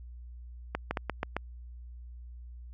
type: clicks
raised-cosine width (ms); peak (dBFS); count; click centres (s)
0.5; -15; 6; 0.75 / 0.91 / 0.972 / 1.097 / 1.231 / 1.366
effects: added 60 Hz sine -43 dBFS peak until 2.73 s